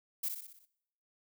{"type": "noise with echo", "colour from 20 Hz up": "violet", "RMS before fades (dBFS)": -34, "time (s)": [0.23, 0.29], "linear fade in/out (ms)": 10, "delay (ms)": 61, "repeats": 6, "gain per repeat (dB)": -5, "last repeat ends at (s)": 0.656, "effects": ["noise-tail reverb RT60 0.8 s tail -22 dB re dry"]}